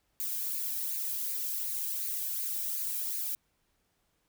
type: noise with flanger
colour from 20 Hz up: violet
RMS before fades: -34 dBFS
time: 0.2-3.35 s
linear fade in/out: 0 ms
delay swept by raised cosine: 0.44 to 1.28 ms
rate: 2.7 Hz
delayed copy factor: +0.5
effects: pink hiss -75 dBFS RMS until 4.28 s